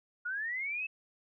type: linear sweep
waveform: sine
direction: up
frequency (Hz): 1410 to 2637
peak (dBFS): -33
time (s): 0.25-0.87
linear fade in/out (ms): 10
effects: none